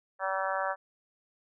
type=harmonic tone; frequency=191.5 Hz; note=G3; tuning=40 cents flat; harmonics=3 / 4 / 5 / 6 / 7 / 8 / 9; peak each=-34 / -35 / -36 / -37 / -37 / -38 / -39 dBFS; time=0.19-0.76 s; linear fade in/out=50 ms; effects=none